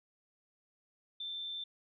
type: tone with amplitude modulation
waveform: sine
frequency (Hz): 3555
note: A7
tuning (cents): +17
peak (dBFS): -37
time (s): 1.2-1.64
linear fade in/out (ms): 5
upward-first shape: sine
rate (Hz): 172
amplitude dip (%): 25
effects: none